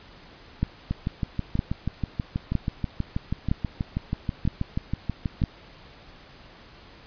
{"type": "two click trains", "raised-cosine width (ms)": 5, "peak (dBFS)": [-13, -10], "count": [29, 6], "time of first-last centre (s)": [[0.91, 5.419], [0.63, 5.438]], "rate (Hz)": [6.21, 1.04], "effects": ["pink hiss -49 dBFS RMS until 7.06 s", "resampled to 11025 Hz"]}